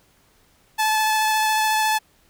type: tone with vibrato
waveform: sawtooth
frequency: 867 Hz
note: A5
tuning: 26 cents flat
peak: -14 dBFS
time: 0.78-1.99 s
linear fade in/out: 20 ms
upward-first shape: sine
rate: 14 Hz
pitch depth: 10 cents each way
effects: pink hiss -59 dBFS RMS until 2.29 s